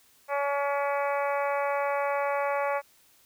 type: harmonic tone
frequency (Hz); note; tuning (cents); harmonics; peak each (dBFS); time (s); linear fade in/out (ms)
282.8; C#4; +35; 2 / 3 / 4 / 5 / 6 / 7 / 8 / 9; -28 / -31 / -33 / -38 / -41 / -40 / -39 / -46; 0.28-2.82; 50
effects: white hiss -61 dBFS RMS until 3.25 s

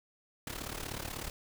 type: noise with amplitude modulation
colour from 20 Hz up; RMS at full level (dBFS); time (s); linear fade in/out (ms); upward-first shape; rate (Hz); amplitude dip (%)
pink; -37; 0.47-1.3; 2; sine; 36.3; 80
effects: none

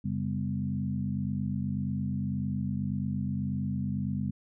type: tone cluster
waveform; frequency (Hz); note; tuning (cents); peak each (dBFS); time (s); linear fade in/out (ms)
sine; 90.3 / 138.2 / 200 / 248.6; F#2 / C#3 / G3 / B3; -42 / -5 / +35 / +12; -37 / -33 / -32 / -37; 0.04-4.31; 10
effects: none

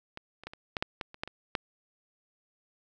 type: clicks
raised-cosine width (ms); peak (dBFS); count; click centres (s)
0.3; -24 / -30 / -23 / -28 / -15 / -12 / -18 / -30 / -16 / -25 / -12; 11; 0.174 / 0.436 / 0.47 / 0.535 / 0.768 / 0.825 / 1.012 / 1.144 / 1.235 / 1.276 / 1.552
effects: none

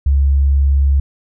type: tone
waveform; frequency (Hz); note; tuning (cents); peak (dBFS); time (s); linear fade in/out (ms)
sine; 69.3; C#2; 0; -9; 0.06-1; 5
effects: none

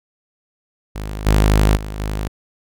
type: tone with level steps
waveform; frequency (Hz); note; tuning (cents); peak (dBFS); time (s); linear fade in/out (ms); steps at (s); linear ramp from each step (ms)
sawtooth; 51.91; G#1; 0; -21 / -7 / -22 / -17; 0.95-2.28; 10; 1.26 / 1.76 / 1.99; 10
effects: none

